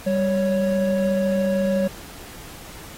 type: tone pair together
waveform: triangle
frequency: 196 / 554.4 Hz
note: G3 / C#5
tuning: 0 / 0 cents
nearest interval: octave + tritone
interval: 1800 cents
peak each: -19 dBFS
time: 0.06-1.88 s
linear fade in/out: 10 ms
effects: pink hiss -41 dBFS RMS until 2.97 s + AAC 48 kbps